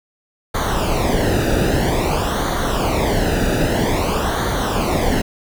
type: noise with flanger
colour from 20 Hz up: brown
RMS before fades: -18 dBFS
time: 0.54-5.22 s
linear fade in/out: 10 ms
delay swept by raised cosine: 0.38 to 0.94 ms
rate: 0.51 Hz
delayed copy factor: -0.75
effects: none